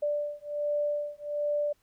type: beating tone pair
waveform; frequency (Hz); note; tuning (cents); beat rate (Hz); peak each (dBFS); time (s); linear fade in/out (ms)
sine; 587.3 / 588.6; D5 / D5; 0 / +4; 1.3; -31; 0.02-1.73; 10
effects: pink hiss -70 dBFS RMS until 1.82 s